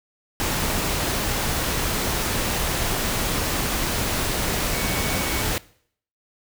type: tone in noise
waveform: sine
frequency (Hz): 2233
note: C#7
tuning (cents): +12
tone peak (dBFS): -33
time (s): 4.73-5.42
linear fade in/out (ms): 0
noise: pink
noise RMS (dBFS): -24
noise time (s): 0.4-5.58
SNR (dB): -12
effects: noise-tail reverb RT60 0.6 s tail -21 dB re dry